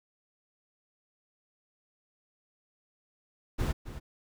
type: noise with echo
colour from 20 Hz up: brown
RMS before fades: -29 dBFS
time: 3.58-3.73 s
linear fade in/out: 20 ms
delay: 270 ms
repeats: 1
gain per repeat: -12 dB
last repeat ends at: 4 s
effects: none